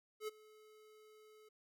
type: tone with ADSR envelope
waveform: square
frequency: 430 Hz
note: A4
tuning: 40 cents flat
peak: -39 dBFS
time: 0.2-1.49 s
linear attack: 79 ms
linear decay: 19 ms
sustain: -22 dB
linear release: 8 ms
effects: none